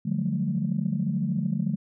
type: tone cluster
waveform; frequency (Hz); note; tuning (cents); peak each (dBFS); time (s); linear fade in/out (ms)
sine; 146.9 / 176.6 / 190.1 / 218.5; D3 / F3 / F#3 / A3; +1 / +20 / +47 / -12; -29; 0.05-1.76; 10
effects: tanh soft clip ceiling -14 dBFS